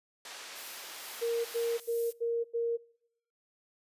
white band-pass noise, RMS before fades -46 dBFS, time 0.25-1.8 s, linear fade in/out 2 ms, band 450 to 5500 Hz, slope 12 dB/octave
violet noise with tremolo, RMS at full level -43 dBFS, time 0.55-2.13 s, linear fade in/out 10 ms, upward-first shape sine, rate 2.2 Hz, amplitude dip 45%
sine tone bursts, 466.3 Hz, A#4, 1 cent sharp, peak -28 dBFS, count 5, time 1.21-2.774 s, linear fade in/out 20 ms, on 240 ms, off 91 ms
effects noise-tail reverb RT60 0.8 s tail -25 dB re dry + resampled to 32000 Hz

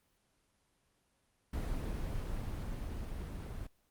brown noise with level ramp, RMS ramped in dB -36 to -42 dBFS, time 1.53-3.67 s, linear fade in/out 5 ms, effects pink hiss -75 dBFS RMS until 3.9 s + Opus 24 kbps

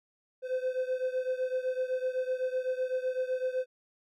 triangle beating tone pair, 510 / 517.9 Hz, C5 / C5, -44 / -18 cents, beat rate 7.9 Hz, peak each -29 / -32 dBFS, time 0.42-3.66 s, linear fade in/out 50 ms, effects none

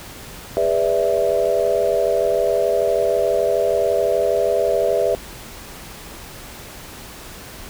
sine chord, E dominant seventh, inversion first, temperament equal with one note detuned, 407.2 / 493.9 / 587.3 / 659.3 Hz, G#4 / B4 / D5 / E5, -34 / 0 / 0 / 0 cents, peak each -22 / -21 / -21 / -20 dBFS, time 0.57-5.15 s, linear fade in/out 0 ms, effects pink hiss -37 dBFS RMS until 7.69 s

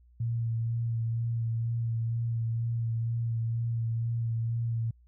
sine tone with vibrato, 115.4 Hz, A#2, 17 cents flat, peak -27 dBFS, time 0.2-4.91 s, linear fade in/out 5 ms, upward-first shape sine, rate 2.1 Hz, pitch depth 20 cents each way, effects added 60 Hz sine -56 dBFS peak until 5.07 s

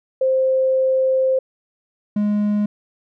sine / triangle tone pair in turn, 524 / 207.9 Hz, C5 / G#3, +2 / +2 cents, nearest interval octave + major third, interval 1600 cents, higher first, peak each -14 dBFS, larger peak neither, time 0.21-1.39 / 2.16-2.66 s, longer first, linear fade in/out 5 ms, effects none

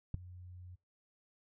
sine tone with ADSR envelope, 90 Hz, F#2, 47 cents flat, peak -26 dBFS, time 0.14-0.76 s, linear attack 3 ms, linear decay 7 ms, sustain -22 dB, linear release 17 ms, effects noise-tail reverb RT60 0.3 s tail -26 dB re dry

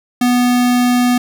square tone, 246.1 Hz, B3, 6 cents flat, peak -11 dBFS, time 0.21-1.18 s, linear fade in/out 5 ms, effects none

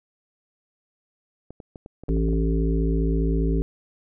clicks, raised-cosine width 2 ms, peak -26 dBFS, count 9, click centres 1.506 / 1.602 / 1.758 / 1.861 / 2.036 / 2.084 / 2.168 / 2.286 / 2.332 s
harmonic tone, 54.9 Hz, A1, 3 cents flat, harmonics 1 / 3 / 5 / 7 / 8, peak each -21 / -26 / -28 / -30 / -33 dBFS, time 2.09-3.62 s, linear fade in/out 0 ms
effects none

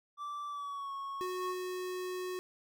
triangle tone with pitch glide, 1167 to 1101.5 Hz, D6 to C#6, -11 to -11 cents, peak -36 dBFS, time 0.17-1.55 s, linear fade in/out 50 ms, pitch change -100 cents, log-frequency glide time 0.48-0.92 s
square tone, 366.2 Hz, F#4, 18 cents flat, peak -37 dBFS, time 1.21-2.39 s, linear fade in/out 0 ms
effects none

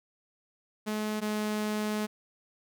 sawtooth tone pair in turn, 213.5 / 212.3 Hz, G#3 / G#3, +48 / +38 cents, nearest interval unison, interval 10 cents, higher first, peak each -26 / -25 dBFS, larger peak second, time 0.86-1.21 / 1.21-2.07 s, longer second, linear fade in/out 20 ms, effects none

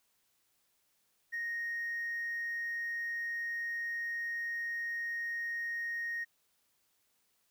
triangle tone with hard clipping, 1864.7 Hz, A#6, in tune, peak -34 dBFS, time 1.32-6.25 s, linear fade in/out 20 ms, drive 2 dB, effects white hiss -75 dBFS RMS until 7.5 s

